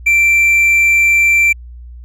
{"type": "tone", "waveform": "triangle", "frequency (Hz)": 2349, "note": "D7", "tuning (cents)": 0, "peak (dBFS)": -6, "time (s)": [0.06, 1.53], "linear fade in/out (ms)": 10, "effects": ["added 60 Hz sine -30 dBFS peak until 2.04 s"]}